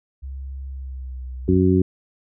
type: tone with pitch glide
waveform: sine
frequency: 67.1 to 63.41 Hz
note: C2 to B1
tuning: +44 to +46 cents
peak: -29 dBFS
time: 0.22-1.59 s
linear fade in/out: 20 ms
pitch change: -98 cents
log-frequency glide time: 0.68-1.22 s
type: harmonic tone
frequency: 92.5 Hz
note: F#2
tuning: in tune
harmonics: 1 / 2 / 3 / 4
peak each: -19 / -19 / -19 / -19 dBFS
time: 1.48-1.82 s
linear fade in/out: 5 ms
effects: none